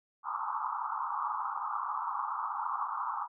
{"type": "band-pass noise", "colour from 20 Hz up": "white", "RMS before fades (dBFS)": -35, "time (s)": [0.23, 3.28], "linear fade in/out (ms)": 50, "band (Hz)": [830, 1300], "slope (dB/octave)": 96, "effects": []}